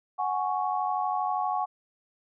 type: chord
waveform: sine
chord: F# suspended second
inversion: none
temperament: just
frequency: 740 / 832.5 / 1110 Hz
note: F#5 / G#5 / C#6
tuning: 0 / +4 / +2 cents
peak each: -29 / -30 / -31 dBFS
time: 0.18-1.66 s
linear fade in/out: 20 ms
effects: none